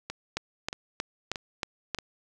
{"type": "two click trains", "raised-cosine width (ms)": 0.2, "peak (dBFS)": [-17, -12], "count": [4, 6], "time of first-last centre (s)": [[0.1, 1.987], [0.37, 1.947]], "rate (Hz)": [1.59, 3.17], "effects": []}